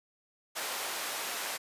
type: high-pass noise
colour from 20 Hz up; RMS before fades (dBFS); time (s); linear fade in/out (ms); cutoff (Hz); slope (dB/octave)
pink; -36; 0.55-1.58; 20; 670; 12
effects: resampled to 32000 Hz